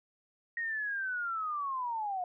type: linear sweep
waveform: sine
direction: down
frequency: 1881 to 706 Hz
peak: -32 dBFS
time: 0.57-2.24 s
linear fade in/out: 2 ms
effects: none